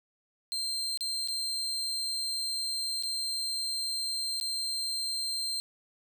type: tone with dropouts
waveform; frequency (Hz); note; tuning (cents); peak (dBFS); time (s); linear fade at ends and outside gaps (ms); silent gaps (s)
35% pulse; 4154; C8; -13; -29; 0.52-5.6; 0; 0.974-1.008 / 1.275-1.284 / 3.025-3.034 / 4.4-4.411
effects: none